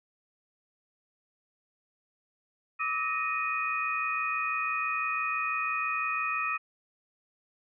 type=tone cluster; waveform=sine; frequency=1156 / 1282 / 1855 / 2484 Hz; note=D6 / E6 / A#6 / D#7; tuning=-28 / -49 / -9 / -3 cents; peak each=-37 / -32 / -37 / -31 dBFS; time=2.79-6.58 s; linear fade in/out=20 ms; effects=none